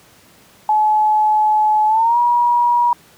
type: tone with pitch glide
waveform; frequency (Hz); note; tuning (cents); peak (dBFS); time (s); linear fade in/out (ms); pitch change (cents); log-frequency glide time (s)
sine; 855 to 959.7; A5 to B5; -50 to -50; -11; 0.69-2.93; 2; +200; 1.87-2.18
effects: pink hiss -48 dBFS RMS until 3.17 s + high-pass 100 Hz 12 dB/octave